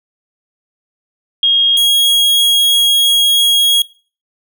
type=tone pair in turn; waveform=sine / 45% pulse; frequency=3257 / 3299 Hz; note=G#7 / G#7; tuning=-34 / -12 cents; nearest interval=unison; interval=22 cents; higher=second; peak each=-8 dBFS; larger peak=neither; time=1.43-1.77 / 1.77-3.82 s; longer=second; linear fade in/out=2 ms; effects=noise-tail reverb RT60 0.4 s tail -21 dB re dry